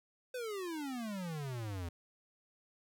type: exponential sweep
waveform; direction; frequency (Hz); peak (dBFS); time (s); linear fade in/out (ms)
square; down; 516 to 82.41; -39; 0.34-1.89; 5
effects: none